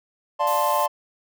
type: chord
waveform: triangle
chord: D minor seventh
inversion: none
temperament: equal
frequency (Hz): 587.3 / 698.5 / 880 / 1046.5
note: D5 / F5 / A5 / C6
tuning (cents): 0 / 0 / 0 / 0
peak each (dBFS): -23 / -26 / -22 / -21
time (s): 0.39-0.88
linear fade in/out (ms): 20
type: noise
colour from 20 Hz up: blue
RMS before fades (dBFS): -33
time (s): 0.47-0.86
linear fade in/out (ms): 2
effects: none